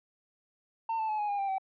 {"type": "tone with pitch steps", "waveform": "sine", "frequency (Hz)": [904, 879.8, 856.2, 833.3, 811, 789.3, 768.1], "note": ["A5", "A5", "A5", "G#5", "G#5", "G5", "G5"], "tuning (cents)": [47, 0, -47, 6, -41, 12, -35], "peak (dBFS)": -26, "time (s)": [0.89, 1.583], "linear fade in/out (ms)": 5, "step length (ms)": 99, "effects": ["tanh soft clip ceiling -28 dBFS"]}